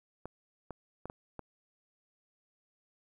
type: clicks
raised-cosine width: 1 ms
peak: -27 dBFS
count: 5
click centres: 0.256 / 0.707 / 1.056 / 1.099 / 1.393 s
effects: 11-bit